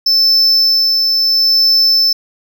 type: tone with tremolo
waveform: triangle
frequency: 5280 Hz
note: E8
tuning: 2 cents sharp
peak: -6 dBFS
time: 0.06-2.13 s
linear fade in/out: 5 ms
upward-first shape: sine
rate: 0.74 Hz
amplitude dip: 30%
effects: none